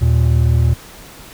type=tone pair together; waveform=triangle; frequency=77.78 / 116.64 Hz; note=D#2 / A#2; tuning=0 / +1 cents; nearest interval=perfect fifth; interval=701 cents; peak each=-11 dBFS; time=0.01-0.74 s; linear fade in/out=10 ms; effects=pink hiss -38 dBFS RMS until 1.33 s